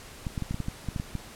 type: clicks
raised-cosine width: 5 ms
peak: -18 dBFS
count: 11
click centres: 0.268 / 0.378 / 0.423 / 0.51 / 0.544 / 0.603 / 0.684 / 0.887 / 0.962 / 0.999 / 1.153 s
effects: pink hiss -46 dBFS RMS until 1.35 s + low-pass 12000 Hz 12 dB/octave